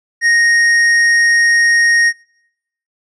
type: tone with tanh clipping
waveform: triangle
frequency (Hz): 1864.7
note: A#6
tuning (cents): 0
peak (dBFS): -10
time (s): 0.21-2.13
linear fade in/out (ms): 50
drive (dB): 14
effects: noise-tail reverb RT60 0.9 s tail -26 dB re dry + resampled to 22050 Hz